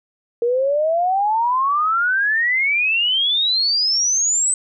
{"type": "exponential sweep", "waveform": "sine", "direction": "up", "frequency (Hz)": [464, 8160], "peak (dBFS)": -15, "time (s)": [0.42, 4.54], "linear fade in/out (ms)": 2, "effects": []}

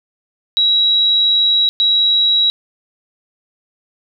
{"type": "tone bursts at uneven times", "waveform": "sine", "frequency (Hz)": 3873, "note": "B7", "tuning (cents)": -35, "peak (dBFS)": -10, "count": 2, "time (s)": [[0.57, 1.69], [1.8, 2.5]], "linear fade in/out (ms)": 0, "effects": []}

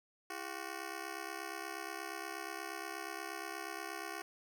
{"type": "ring-modulated tone", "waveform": "10% pulse", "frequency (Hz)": 370, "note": "F#4", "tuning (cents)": 0, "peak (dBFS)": -30, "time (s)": [0.3, 4.22], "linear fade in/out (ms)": 0, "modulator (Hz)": 34.2, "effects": []}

